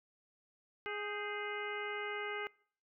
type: harmonic tone with a mistuned harmonic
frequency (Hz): 415.3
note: G#4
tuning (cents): 0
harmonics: 1 / 2 / 3 / 4 / 5 / 6 / 7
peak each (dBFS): -42 / -47 / -46 / -45 / -44 / -51 / -51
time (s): 0.86-2.47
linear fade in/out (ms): 0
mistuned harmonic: 4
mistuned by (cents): -98
effects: noise-tail reverb RT60 0.5 s tail -24 dB re dry